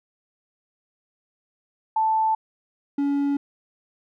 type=tone pair in turn; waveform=sine / triangle; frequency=880 / 282.7 Hz; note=A5 / C#4; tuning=0 / +34 cents; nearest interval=octave + minor sixth; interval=1966 cents; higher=first; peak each=-18 dBFS; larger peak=neither; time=1.96-2.35 / 2.98-3.37 s; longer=neither; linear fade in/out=5 ms; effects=none